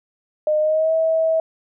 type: tone with pitch glide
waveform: sine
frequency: 611 to 645.8 Hz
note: D#5 to E5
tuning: -32 to -36 cents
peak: -15 dBFS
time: 0.47-1.4 s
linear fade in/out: 2 ms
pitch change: +96 cents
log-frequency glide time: 0.59-0.93 s
effects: none